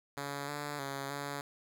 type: tone with pitch steps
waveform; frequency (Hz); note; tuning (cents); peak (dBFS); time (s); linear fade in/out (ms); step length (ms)
5% pulse; 141.7 / 146 / 138.5 / 142.2; C#3 / D3 / C#3 / C#3; +38 / -10 / -1 / +45; -26; 0.17-1.41; 2; 310
effects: none